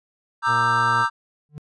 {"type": "chord", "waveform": "triangle", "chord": "E half-diminished seventh", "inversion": "second", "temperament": "equal with one note detuned", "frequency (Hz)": [932.3, 1187.6, 1318.5, 1568], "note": ["Bb5", "D6", "E6", "G6"], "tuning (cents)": [0, 19, 0, 0], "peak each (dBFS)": -21, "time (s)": [0.42, 1.1], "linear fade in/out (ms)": 50}
{"type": "harmonic tone", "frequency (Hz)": 117.8, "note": "A#2", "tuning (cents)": 19, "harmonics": [1, 2, 3, 4, 5, 6, 7, 8, 9, 10], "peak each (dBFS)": [-29, -38, -42, -38, -45, -44, -46, -45, -46, -52], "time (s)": [0.46, 1.06], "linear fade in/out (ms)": 50}
{"type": "tone with exponential growth", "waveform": "triangle", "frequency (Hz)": 148.8, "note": "D3", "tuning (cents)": 23, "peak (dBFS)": -26, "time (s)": [1.49, 1.58], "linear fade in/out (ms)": 0, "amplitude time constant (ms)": 19}
{"effects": ["resampled to 24000 Hz"]}